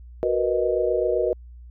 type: chord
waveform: sine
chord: B major seventh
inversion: second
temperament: equal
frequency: 370 / 466.2 / 493.9 / 622.3 Hz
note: F#4 / A#4 / B4 / D#5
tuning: 0 / 0 / 0 / 0 cents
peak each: -25 dBFS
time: 0.23-1.33 s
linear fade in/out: 0 ms
effects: added 60 Hz sine -40 dBFS peak until 1.7 s